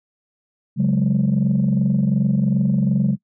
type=chord; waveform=sine; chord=C# suspended fourth; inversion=none; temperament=equal; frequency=138.59 / 185 / 207.7 Hz; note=C#3 / F#3 / G#3; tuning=0 / 0 / 0 cents; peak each=-18 dBFS; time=0.76-3.17 s; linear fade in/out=50 ms; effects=noise-tail reverb RT60 0.1 s tail -24 dB re dry + tanh soft clip ceiling -10 dBFS